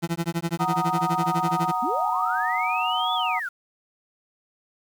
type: tone with tremolo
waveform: 30% pulse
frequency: 168.4 Hz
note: E3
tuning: 37 cents sharp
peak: -19 dBFS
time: 0.02-1.72 s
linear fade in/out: 20 ms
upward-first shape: sine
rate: 12 Hz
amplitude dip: 100%
type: chord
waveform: sine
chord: D# minor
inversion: first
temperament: equal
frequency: 740 / 932.3 / 1244.5 Hz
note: F#5 / A#5 / D#6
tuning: 0 / 0 / 0 cents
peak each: -27 dBFS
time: 0.59-3.4 s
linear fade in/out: 20 ms
type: linear two-way sweep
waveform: sine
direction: up then down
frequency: 207.7 to 3488 to 1356 Hz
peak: -27 dBFS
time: 1.82-3.49 s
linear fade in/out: 10 ms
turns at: 3.14 s
effects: 8-bit